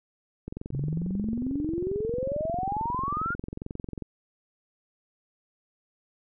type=click train; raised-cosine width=3 ms; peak=-22 dBFS; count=80; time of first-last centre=0.48-4.023 s; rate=22.3 Hz
type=exponential sweep; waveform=sine; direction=up; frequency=130.81 to 1447 Hz; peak=-27 dBFS; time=0.72-3.35 s; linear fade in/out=20 ms
effects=none